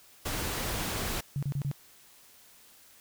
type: noise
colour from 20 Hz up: pink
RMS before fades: -33 dBFS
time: 0.25-1.21 s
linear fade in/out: 10 ms
type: tone bursts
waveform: sine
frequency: 140 Hz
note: C#3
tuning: 18 cents sharp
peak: -28 dBFS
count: 4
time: 1.36-1.714 s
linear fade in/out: 0 ms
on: 66 ms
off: 30 ms
effects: white hiss -57 dBFS RMS until 3 s